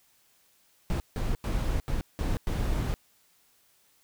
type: noise bursts at uneven times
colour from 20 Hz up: brown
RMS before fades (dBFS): -28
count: 6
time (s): 0.9-1 / 1.16-1.35 / 1.44-1.8 / 1.88-2.01 / 2.19-2.37 / 2.47-2.94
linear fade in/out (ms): 0
effects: white hiss -65 dBFS RMS until 4.03 s